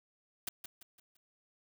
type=noise with echo; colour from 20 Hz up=white; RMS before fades=-37 dBFS; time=0.47-0.49 s; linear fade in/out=5 ms; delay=170 ms; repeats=4; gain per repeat=-8 dB; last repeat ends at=1.17 s; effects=none